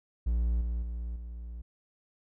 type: tone with level steps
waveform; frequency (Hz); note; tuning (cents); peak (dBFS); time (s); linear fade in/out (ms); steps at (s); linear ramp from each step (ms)
triangle; 58.27; A#1; 0; -23 / -27 / -31 / -36; 0.26-1.62; 10; 0.61 / 0.82 / 1.16; 5
effects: none